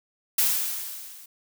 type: noise with level ramp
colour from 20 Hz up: blue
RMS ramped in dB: -20 to -47 dBFS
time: 0.38-1.26 s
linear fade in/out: 5 ms
effects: none